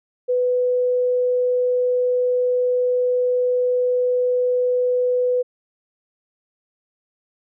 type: tone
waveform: sine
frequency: 497.3 Hz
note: B4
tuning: 12 cents sharp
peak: -16 dBFS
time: 0.28-5.43 s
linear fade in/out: 20 ms
effects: none